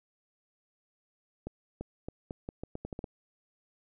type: accelerating click train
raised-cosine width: 2 ms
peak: -24 dBFS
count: 11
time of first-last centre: 1.47-3.042 s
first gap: 340 ms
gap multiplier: 0.81
effects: none